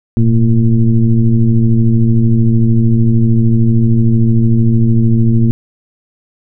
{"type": "tone with frequency modulation", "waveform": "sine", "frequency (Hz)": 117.6, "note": "A#2", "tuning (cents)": 16, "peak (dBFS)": -6, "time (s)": [0.17, 5.51], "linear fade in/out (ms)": 0, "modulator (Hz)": 111, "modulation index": 1.2, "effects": []}